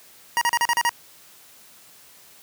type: tone bursts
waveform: 25% pulse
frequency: 948 Hz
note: A#5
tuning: 29 cents sharp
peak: -14 dBFS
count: 7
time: 0.37-0.893 s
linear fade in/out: 0 ms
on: 43 ms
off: 37 ms
effects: white hiss -50 dBFS RMS until 2.42 s + high-pass 80 Hz 12 dB/octave